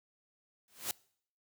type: noise with exponential growth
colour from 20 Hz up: white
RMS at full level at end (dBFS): -32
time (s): 0.68-0.91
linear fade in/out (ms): 1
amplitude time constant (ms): 48
effects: noise-tail reverb RT60 0.6 s tail -24 dB re dry + high-pass 80 Hz 12 dB/octave